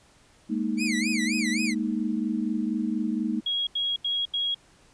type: chord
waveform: sine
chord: Ab suspended second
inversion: none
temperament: equal with one note detuned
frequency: 208.9 / 233.1 / 311.1 Hz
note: Ab3 / Bb3 / Eb4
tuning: +10 / 0 / 0 cents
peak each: -29 / -28 / -30 dBFS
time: 0.49-3.41 s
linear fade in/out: 20 ms
type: tone with vibrato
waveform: sawtooth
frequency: 2217 Hz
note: C#7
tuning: in tune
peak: -24 dBFS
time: 0.77-1.75 s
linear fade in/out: 50 ms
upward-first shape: sine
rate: 3.8 Hz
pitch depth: 230 cents each way
type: tone bursts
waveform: sine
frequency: 3303 Hz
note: G#7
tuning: 10 cents flat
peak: -24 dBFS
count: 4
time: 3.46-4.546 s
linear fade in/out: 5 ms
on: 210 ms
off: 82 ms
effects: pink hiss -58 dBFS RMS until 4.93 s + resampled to 22050 Hz